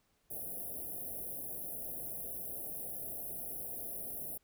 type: band-stop noise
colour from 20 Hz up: white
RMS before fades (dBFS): -42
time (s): 0.3-4.38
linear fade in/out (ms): 10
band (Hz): 750 to 10000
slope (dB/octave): 96
effects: pink hiss -75 dBFS RMS until 4.43 s